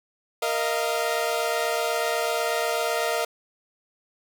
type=chord; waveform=sawtooth; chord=Bb suspended fourth; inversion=none; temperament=equal with one note detuned; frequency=466.2 / 622.3 / 690.4 Hz; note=Bb4 / Eb5 / F5; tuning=0 / 0 / -20 cents; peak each=-24 dBFS; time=0.42-3.25 s; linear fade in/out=5 ms; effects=none